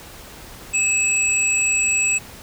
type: tone pair together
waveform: sine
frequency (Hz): 2599 / 7788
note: E7 / B8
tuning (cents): -25 / -25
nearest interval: octave + perfect fifth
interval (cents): 1900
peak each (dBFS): -19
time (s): 0.73-2.19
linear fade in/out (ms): 20
effects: pink hiss -40 dBFS RMS until 2.42 s